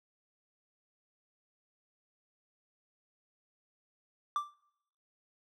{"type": "tone with exponential decay", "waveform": "triangle", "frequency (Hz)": 1174.7, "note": "D6", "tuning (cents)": 0, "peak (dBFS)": -24, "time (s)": [4.36, 4.54], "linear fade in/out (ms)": 1, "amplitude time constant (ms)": 39, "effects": ["noise-tail reverb RT60 0.8 s tail -24 dB re dry"]}